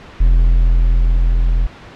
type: tone with level ramp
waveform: triangle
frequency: 42.19 Hz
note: E1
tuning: 41 cents sharp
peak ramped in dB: -5 to -9 dBFS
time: 0.2-1.67 s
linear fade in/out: 10 ms
effects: pink hiss -37 dBFS RMS until 1.95 s + low-pass 3000 Hz 12 dB/octave